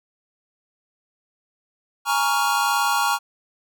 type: chord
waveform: square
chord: Bb minor seventh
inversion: third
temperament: equal with one note detuned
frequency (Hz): 830.6 / 932.3 / 1115.8 / 1396.9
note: Ab5 / Bb5 / Db6 / F6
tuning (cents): 0 / 0 / +11 / 0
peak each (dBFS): -25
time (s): 2.05-3.19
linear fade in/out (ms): 50
effects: none